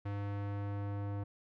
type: tone with low-pass filter sweep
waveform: square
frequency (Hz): 101.1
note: G#2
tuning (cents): -46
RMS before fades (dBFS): -38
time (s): 0.05-1.24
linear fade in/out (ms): 10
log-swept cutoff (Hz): 2100 to 1100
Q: 0.76
effects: none